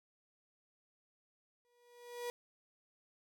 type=tone with exponential growth; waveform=35% pulse; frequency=482.6 Hz; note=B4; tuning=40 cents flat; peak=-35 dBFS; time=1.65-2.3 s; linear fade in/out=0 ms; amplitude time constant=140 ms; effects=none